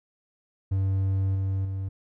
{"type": "tone with level steps", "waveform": "triangle", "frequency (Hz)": 96.3, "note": "G2", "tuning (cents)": -30, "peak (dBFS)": [-20, -22, -26], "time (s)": [0.71, 1.89], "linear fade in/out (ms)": 10, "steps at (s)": [1.35, 1.65], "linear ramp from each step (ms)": 2, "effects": []}